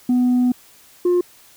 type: tone pair in turn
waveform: sine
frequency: 248.3 / 355.2 Hz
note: B3 / F4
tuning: +9 / +29 cents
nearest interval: tritone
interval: 620 cents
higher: second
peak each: -11 dBFS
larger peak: neither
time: 0.09-0.52 / 1.05-1.21 s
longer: first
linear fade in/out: 5 ms
effects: tanh soft clip ceiling -12 dBFS + white hiss -49 dBFS RMS until 1.56 s